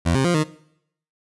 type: tone with pitch steps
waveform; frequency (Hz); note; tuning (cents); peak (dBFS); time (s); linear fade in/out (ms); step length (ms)
20% pulse; 84.8 / 133.3 / 174.9 / 154.3; E2 / C3 / F3 / D#3; +50 / +33 / +3 / -14; -12; 0.05-0.442; 20; 98
effects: noise-tail reverb RT60 0.7 s tail -19 dB re dry + resampled to 24000 Hz